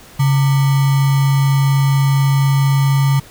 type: tone with sample-and-hold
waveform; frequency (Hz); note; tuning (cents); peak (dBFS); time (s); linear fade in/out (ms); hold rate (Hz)
sine; 137.9; C#3; -9; -10; 0.19-3.2; 10; 1050
effects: pink hiss -41 dBFS RMS until 3.3 s